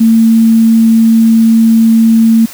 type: tone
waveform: sine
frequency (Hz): 225.6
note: A3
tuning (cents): +44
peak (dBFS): -3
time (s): 0-2.46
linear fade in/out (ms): 10
effects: white hiss -30 dBFS RMS until 2.53 s